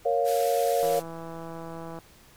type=chord; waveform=sine; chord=Bb minor; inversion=none; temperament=equal with one note detuned; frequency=466.2 / 554.4 / 701.3 Hz; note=Bb4 / Db5 / F5; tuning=0 / 0 / +7 cents; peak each=-26 / -26 / -26 dBFS; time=0.05-1 s; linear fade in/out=10 ms
type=band-pass noise; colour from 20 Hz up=white; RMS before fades=-39 dBFS; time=0.24-1.03 s; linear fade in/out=50 ms; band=1300 to 15000 Hz; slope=96 dB/octave
type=click train; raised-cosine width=1 ms; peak=-26 dBFS; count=192; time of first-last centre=0.83-1.988 s; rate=165 Hz
effects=pink hiss -55 dBFS RMS until 2.36 s